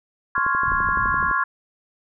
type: chord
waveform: sine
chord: Db major seventh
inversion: third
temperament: equal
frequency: 1046.5 / 1108.7 / 1396.9 / 1661.2 Hz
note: C6 / Db6 / F6 / Ab6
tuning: 0 / 0 / 0 / 0 cents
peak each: -24 dBFS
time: 0.35-1.44 s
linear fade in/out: 5 ms
type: click train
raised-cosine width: 2 ms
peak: -21 dBFS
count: 12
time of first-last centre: 0.38-1.312 s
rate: 11.8 Hz
type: low-pass noise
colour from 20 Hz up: pink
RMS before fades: -33 dBFS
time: 0.64-1.32 s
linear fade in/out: 20 ms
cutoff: 230 Hz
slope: 24 dB/octave
effects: none